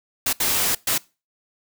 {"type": "noise bursts at uneven times", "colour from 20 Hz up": "white", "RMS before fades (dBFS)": -21, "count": 3, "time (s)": [[0.26, 0.33], [0.4, 0.75], [0.87, 0.98]], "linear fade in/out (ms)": 5, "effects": ["noise-tail reverb RT60 0.3 s tail -23 dB re dry"]}